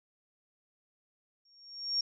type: tone with exponential growth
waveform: sine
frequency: 5540 Hz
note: F8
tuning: 15 cents flat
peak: -25 dBFS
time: 1.45-2.01 s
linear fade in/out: 5 ms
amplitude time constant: 120 ms
effects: none